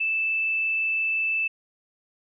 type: tone with frequency modulation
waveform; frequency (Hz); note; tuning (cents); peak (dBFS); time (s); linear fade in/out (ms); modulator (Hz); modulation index
sine; 2637; E7; 0; -22; 0-1.48; 10; 25.7; 0.3
effects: none